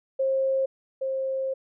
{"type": "tone pair in turn", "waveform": "sine", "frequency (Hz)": [534, 531.7], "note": ["C5", "C5"], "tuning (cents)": [35, 28], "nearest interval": "unison", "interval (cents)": 7, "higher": "first", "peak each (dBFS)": [-21, -25], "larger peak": "first", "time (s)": [[0.19, 0.66], [1.01, 1.54]], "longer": "second", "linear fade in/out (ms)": 10, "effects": []}